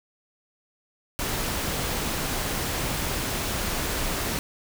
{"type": "noise", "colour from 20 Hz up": "pink", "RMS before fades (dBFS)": -28, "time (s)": [1.19, 4.39], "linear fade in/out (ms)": 0, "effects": []}